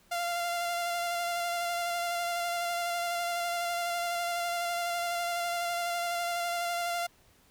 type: tone with vibrato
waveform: sawtooth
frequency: 693 Hz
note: F5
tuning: 14 cents flat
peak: -26 dBFS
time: 0.11-7.07 s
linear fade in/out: 10 ms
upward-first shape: square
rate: 12 Hz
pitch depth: 13 cents each way
effects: pink hiss -63 dBFS RMS until 7.5 s